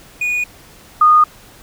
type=tone pair in turn; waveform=triangle / sine; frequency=2459 / 1229.5 Hz; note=D#7 / D#6; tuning=-21 / -21 cents; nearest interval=octave; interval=1200 cents; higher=first; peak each=-14 / -6 dBFS; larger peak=second; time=0.21-0.44 / 1.01-1.24 s; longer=neither; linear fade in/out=5 ms; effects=pink hiss -43 dBFS RMS until 1.62 s